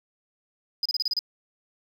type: tone bursts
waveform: triangle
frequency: 4978 Hz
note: D#8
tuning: in tune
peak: -20 dBFS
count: 7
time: 0.83-1.191 s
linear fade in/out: 2 ms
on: 25 ms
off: 31 ms
effects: tanh soft clip ceiling -19 dBFS + 9-bit